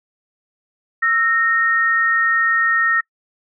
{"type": "tone pair together", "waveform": "sine", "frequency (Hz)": [1322.9, 1851], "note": ["E6", "A#6"], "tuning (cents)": [6, -13], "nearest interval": "tritone", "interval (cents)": 581, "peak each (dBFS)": [-19, -15], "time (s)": [1.02, 3.01], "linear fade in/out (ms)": 10, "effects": ["noise-tail reverb RT60 0.1 s tail -25 dB re dry"]}